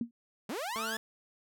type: tone with exponential decay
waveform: sine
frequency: 234.7 Hz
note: A#3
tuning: 12 cents sharp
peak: -26 dBFS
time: 0.01-0.11 s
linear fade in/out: 2 ms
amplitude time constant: 21 ms
type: linear sweep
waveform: sawtooth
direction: up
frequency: 176.6 to 1760 Hz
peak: -31 dBFS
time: 0.49-0.97 s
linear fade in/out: 5 ms
type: tone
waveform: 10% pulse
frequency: 222.6 Hz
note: A3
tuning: 20 cents sharp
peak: -29 dBFS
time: 0.76-0.97 s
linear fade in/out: 0 ms
effects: none

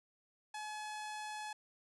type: tone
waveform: sawtooth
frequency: 851 Hz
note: G#5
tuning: 42 cents sharp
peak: -38 dBFS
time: 0.54-1.53 s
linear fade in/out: 5 ms
effects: resampled to 24000 Hz

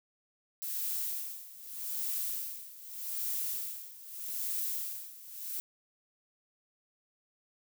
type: noise with tremolo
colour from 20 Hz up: violet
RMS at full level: -34 dBFS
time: 0.62-5.6 s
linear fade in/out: 0 ms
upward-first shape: sine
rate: 0.82 Hz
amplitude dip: 85%
effects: none

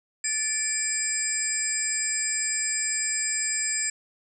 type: tone cluster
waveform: sine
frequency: 1752 / 2328 / 4952 / 7420 / 8090 Hz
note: A6 / D7 / D#8 / A#8 / B8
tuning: -8 / -16 / -9 / -9 / +41 cents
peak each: -34 / -34 / -36 / -27 / -31 dBFS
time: 0.24-3.9 s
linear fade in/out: 5 ms
effects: none

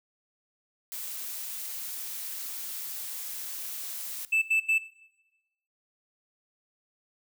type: noise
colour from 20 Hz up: blue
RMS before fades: -37 dBFS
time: 0.92-4.25 s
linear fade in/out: 0 ms
type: tone bursts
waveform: triangle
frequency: 2637 Hz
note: E7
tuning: in tune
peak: -20 dBFS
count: 3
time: 4.32-4.784 s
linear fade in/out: 10 ms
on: 100 ms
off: 82 ms
effects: noise-tail reverb RT60 1.0 s tail -17 dB re dry

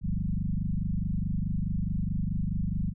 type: tone with frequency modulation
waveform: sine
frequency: 101.2 Hz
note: G#2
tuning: 44 cents flat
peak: -26 dBFS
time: 0.01-2.94 s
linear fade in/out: 50 ms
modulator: 24.7 Hz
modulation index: 4.1
effects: none

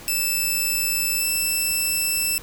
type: tone with pitch glide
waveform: 5% pulse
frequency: 2637 to 2655 Hz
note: E7 to E7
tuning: 0 to +12 cents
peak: -12 dBFS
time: 0.08-2.38 s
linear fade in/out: 0 ms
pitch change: +12 cents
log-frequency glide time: 1.19-1.24 s
effects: pink hiss -41 dBFS RMS until 2.42 s

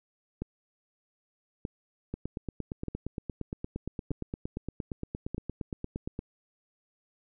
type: two click trains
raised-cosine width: 3 ms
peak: -21 / -20 dBFS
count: 36 / 5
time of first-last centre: 2.14-6.191 / 0.42-5.346 s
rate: 8.64 / 0.812 Hz
effects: none

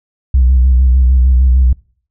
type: tone with vibrato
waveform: sine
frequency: 63.7 Hz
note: C2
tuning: 46 cents flat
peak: -4 dBFS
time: 0.34-1.73 s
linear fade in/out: 5 ms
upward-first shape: square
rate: 6.6 Hz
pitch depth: 47 cents each way
effects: noise-tail reverb RT60 0.5 s tail -25 dB re dry + tanh soft clip ceiling -3 dBFS

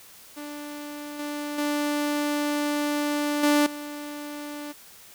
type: tone with level steps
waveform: sawtooth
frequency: 293.7 Hz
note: D4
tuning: in tune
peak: -31 / -26 / -20 / -14 / -30 dBFS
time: 0.36-4.73 s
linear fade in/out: 20 ms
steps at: 1.19 / 1.58 / 3.43 / 3.66 s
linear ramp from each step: 5 ms
effects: white hiss -49 dBFS RMS until 5.14 s

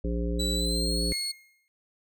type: harmonic tone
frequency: 58.27 Hz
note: A#1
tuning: in tune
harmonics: 1 / 3 / 5 / 7 / 9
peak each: -28 / -33 / -35 / -36 / -38 dBFS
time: 0.04-1.13 s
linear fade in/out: 5 ms
type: tone with pitch glide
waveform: 35% pulse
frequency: 3951 to 4359 Hz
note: B7 to C#8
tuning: 0 to -30 cents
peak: -28 dBFS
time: 0.39-1.32 s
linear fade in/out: 10 ms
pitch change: +170 cents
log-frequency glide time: 0.55-1.02 s
type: tone with exponential decay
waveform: 40% pulse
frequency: 2144 Hz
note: C7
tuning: 42 cents sharp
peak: -32 dBFS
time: 1.12-1.68 s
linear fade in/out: 0 ms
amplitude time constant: 120 ms
effects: none

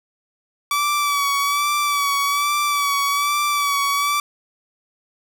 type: tone with vibrato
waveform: sawtooth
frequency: 1148 Hz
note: D6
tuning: 40 cents flat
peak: -14 dBFS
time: 0.71-4.2 s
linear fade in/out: 2 ms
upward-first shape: sine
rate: 1.2 Hz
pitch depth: 37 cents each way
effects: none

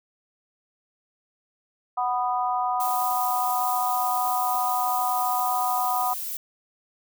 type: harmonic tone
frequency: 247.3 Hz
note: B3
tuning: 3 cents sharp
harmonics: 3 / 4 / 5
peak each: -25 / -27 / -29 dBFS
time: 1.97-6.14 s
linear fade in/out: 10 ms
type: noise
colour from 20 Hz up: violet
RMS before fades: -32 dBFS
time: 2.8-6.37 s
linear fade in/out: 2 ms
effects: none

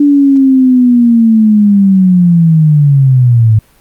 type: linear sweep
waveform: sine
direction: down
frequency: 291 to 106.5 Hz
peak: -3 dBFS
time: 0-3.59 s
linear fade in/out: 5 ms
effects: pink hiss -47 dBFS RMS until 3.8 s + Opus 48 kbps

